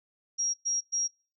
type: tone bursts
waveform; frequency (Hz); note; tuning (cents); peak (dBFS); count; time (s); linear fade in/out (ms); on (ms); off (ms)
sine; 5640; F8; +16; -26; 3; 0.38-1.08; 20; 160; 110
effects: noise-tail reverb RT60 0.4 s tail -25 dB re dry